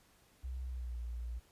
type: tone with pitch glide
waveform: sine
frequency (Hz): 63.7 to 59.09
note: C2 to A#1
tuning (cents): -46 to +24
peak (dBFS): -38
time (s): 0.43-1.4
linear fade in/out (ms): 20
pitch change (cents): -130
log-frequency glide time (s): 0.67-0.98
effects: pink hiss -67 dBFS RMS until 1.51 s + resampled to 32000 Hz